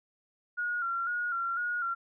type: tone with vibrato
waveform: sine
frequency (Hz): 1407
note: F6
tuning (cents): +12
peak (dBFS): -29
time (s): 0.57-1.95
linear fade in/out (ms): 20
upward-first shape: square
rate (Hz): 2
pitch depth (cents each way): 44
effects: none